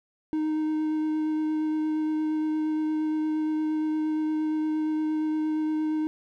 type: tone with vibrato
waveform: triangle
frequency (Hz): 310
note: D#4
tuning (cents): -6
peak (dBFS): -22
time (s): 0.33-6.07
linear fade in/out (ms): 0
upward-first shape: sine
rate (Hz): 8.6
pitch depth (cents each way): 9
effects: none